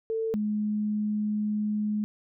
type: tone pair in turn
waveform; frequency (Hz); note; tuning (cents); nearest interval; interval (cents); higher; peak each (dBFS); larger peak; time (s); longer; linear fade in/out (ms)
sine; 446.7 / 210.8; A4 / G#3; +26 / +26; octave + minor second; 1300; first; -26 / -25; second; 0.1-0.34 / 0.34-2.04; second; 0
effects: none